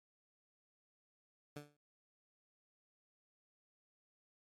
15% pulse tone with exponential decay, 146.8 Hz, D3, in tune, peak -37 dBFS, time 1.56-1.77 s, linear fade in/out 5 ms, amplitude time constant 44 ms, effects MP3 64 kbps

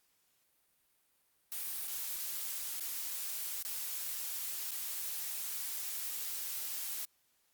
blue noise with dropouts, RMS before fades -39 dBFS, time 1.52-7.05 s, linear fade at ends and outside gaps 0 ms, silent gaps 1.873-1.878 / 2.797-2.807 / 3.626-3.65 / 4.708-4.716 s, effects white hiss -74 dBFS RMS until 7.53 s + Opus 48 kbps

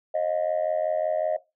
sine tone with amplitude modulation, 624 Hz, D#5, 5 cents sharp, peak -17 dBFS, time 0.14-1.37 s, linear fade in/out 10 ms, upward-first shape sine, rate 85.4 Hz, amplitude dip 95%, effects noise-tail reverb RT60 0.2 s tail -17 dB re dry + tanh soft clip ceiling -17 dBFS

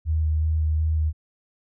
sine tone with vibrato, 78.3 Hz, D#2, 11 cents sharp, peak -19 dBFS, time 0.05-1.13 s, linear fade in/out 50 ms, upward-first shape square, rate 2.7 Hz, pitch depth 13 cents each way, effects none

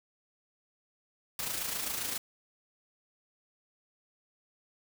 white noise with amplitude modulation, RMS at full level -33 dBFS, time 1.39-2.18 s, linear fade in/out 2 ms, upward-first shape sine, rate 27.5 Hz, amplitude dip 50%, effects none

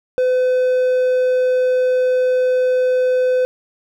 triangle tone, 507 Hz, B4, 45 cents sharp, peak -11 dBFS, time 0.18-3.45 s, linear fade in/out 0 ms, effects none

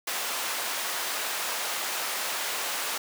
pink high-pass noise, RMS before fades -31 dBFS, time 0.07-2.98 s, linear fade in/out 5 ms, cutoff 770 Hz, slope 12 dB/octave, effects none

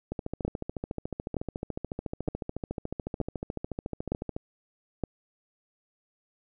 two click trains, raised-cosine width 2 ms, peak -19 / -15 dBFS, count 60 / 6, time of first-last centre 0.12-4.365 / 0.45-5.037 s, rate 13.9 / 1.09 Hz, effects none

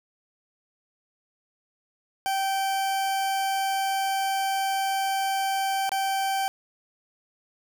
40% pulse tone with dropouts, 777 Hz, G5, 16 cents flat, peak -23 dBFS, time 2.26-6.48 s, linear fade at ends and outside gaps 0 ms, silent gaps 5.893-5.918 s, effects none

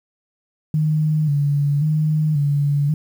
sine tone with vibrato, 148.8 Hz, D3, 23 cents sharp, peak -15 dBFS, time 0.74-2.94 s, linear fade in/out 2 ms, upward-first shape square, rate 0.93 Hz, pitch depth 61 cents each way, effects 8-bit

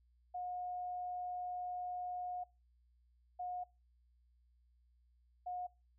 sine tone bursts at uneven times, 721 Hz, F#5, 45 cents flat, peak -39 dBFS, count 3, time 0.34-2.44 / 3.39-3.64 / 5.46-5.67 s, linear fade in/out 10 ms, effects noise-tail reverb RT60 0.3 s tail -25 dB re dry + added 60 Hz sine -68 dBFS peak until 5.98 s

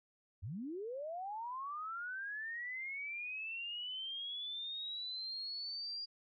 sine linear sweep, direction up, 76.8 to 4820 Hz, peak -40 dBFS, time 0.42-6.06 s, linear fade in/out 20 ms, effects none

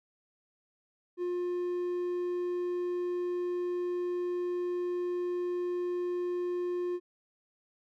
triangle tone, 355 Hz, F4, 28 cents sharp, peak -28 dBFS, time 1.17-7 s, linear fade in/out 50 ms, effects none

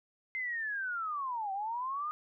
sine linear two-way sweep, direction down then up, 2093 to 760 to 1241 Hz, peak -33 dBFS, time 0.35-2.11 s, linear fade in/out 0 ms, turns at 1.52 s, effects none

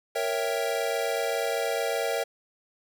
square chord, A# diminished seventh, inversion none, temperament equal, 466.2 / 554.4 / 659.3 / 784 Hz, A#4 / C#5 / E5 / G5, 0 / 0 / 0 / 0 cents, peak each -31 / -32 / -32 / -35 dBFS, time 0.15-2.24 s, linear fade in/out 10 ms, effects none

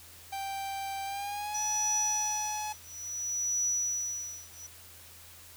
45% pulse tone with pitch glide, 784 to 850 Hz, G5 to G#5, 0 to +40 cents, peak -34 dBFS, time 0.32-2.73 s, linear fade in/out 10 ms, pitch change +140 cents, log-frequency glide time 1.05-1.61 s
sine tone with tremolo, 5890 Hz, F#8, 9 cents flat, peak -26 dBFS, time 1.54-4.67 s, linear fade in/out 10 ms, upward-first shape triangle, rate 0.59 Hz, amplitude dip 100%
effects added 85 Hz sine -58 dBFS peak until 5.56 s + white hiss -52 dBFS RMS until 5.56 s

